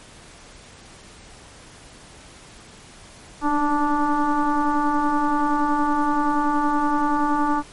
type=tone with frequency modulation; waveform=sine; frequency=587.3 Hz; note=D5; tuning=in tune; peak=-17 dBFS; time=3.41-7.63 s; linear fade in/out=50 ms; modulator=291 Hz; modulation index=2.2; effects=pink hiss -45 dBFS RMS until 7.72 s + MP3 48 kbps